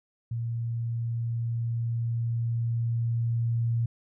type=tone with level ramp; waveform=sine; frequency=116.5 Hz; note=A#2; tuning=1 cent flat; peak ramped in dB=-28 to -23 dBFS; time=0.31-3.86 s; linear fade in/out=5 ms; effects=none